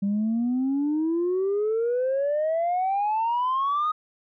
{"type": "exponential sweep", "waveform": "sine", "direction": "up", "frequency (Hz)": [196, 1258], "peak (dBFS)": -20, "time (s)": [0.02, 3.92], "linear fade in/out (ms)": 10, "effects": ["tanh soft clip ceiling -19 dBFS"]}